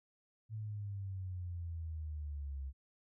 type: exponential sweep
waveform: sine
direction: down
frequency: 110.5 to 66.4 Hz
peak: -39 dBFS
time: 0.49-2.73 s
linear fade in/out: 50 ms
effects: none